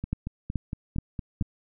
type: two click trains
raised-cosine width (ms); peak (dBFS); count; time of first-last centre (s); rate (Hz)
5; -19 / -14; 7 / 4; 0.04-1.422 / 0.13-1.412; 4.34 / 2.34
effects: none